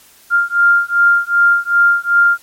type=beating tone pair; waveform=sine; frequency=1396.9 / 1399.5 Hz; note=F6 / F6; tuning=0 / +3 cents; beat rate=2.6 Hz; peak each=-12 dBFS; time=0.3-2.38 s; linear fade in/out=50 ms; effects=white hiss -46 dBFS RMS until 2.42 s + MP3 64 kbps